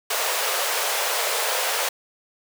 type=high-pass noise; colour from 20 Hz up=pink; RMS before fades=-24 dBFS; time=0.1-1.89 s; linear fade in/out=5 ms; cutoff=460 Hz; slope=48 dB/octave; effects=none